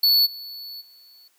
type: tone with level steps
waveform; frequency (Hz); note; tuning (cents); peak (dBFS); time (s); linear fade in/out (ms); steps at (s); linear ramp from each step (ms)
square; 4435; C#8; 0; -15 / -35 / -49; 0.03-1.28; 5; 0.25 / 0.8; 20
effects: white hiss -64 dBFS RMS until 1.38 s + high-pass 300 Hz 12 dB/octave